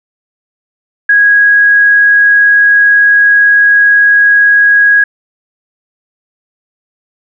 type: tone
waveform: sine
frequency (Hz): 1653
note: G#6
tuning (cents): -9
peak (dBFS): -3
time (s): 1.09-5.04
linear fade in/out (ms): 5
effects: none